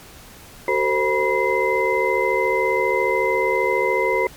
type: tone cluster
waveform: sine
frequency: 377.3 / 451.8 / 525 / 971 / 2063 Hz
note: F#4 / A4 / C5 / B5 / C7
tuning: +34 / +46 / +6 / -30 / -25 cents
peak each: -23 dBFS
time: 0.68-4.27 s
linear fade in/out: 2 ms
effects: pink hiss -43 dBFS RMS until 4.36 s + MP3 96 kbps